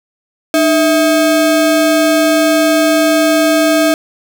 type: ring-modulated tone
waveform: square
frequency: 478.6 Hz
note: A#4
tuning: 46 cents sharp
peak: -6 dBFS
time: 0.54-3.94 s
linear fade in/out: 0 ms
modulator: 175 Hz
effects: none